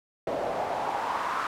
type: noise with band-pass filter sweep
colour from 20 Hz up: pink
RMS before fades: -30 dBFS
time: 0.27-1.47 s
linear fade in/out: 2 ms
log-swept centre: 560 to 1200 Hz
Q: 3.4
effects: none